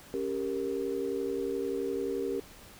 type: chord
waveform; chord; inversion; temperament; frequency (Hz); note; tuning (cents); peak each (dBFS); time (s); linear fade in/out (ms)
sine; G diminished; second; equal with one note detuned; 277.2 / 394.7 / 466.2; Db4 / G4 / Bb4; 0 / +12 / 0; -36 / -32 / -34; 0.14-2.4; 0
effects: tanh soft clip ceiling -20 dBFS + pink hiss -52 dBFS RMS until 2.79 s